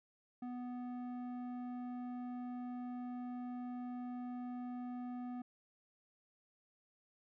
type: tone with low-pass filter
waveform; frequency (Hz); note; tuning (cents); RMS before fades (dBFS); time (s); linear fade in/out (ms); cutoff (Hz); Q
square; 246.9; B3; 0; -44; 0.42-5.42; 5; 930; 0.8
effects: none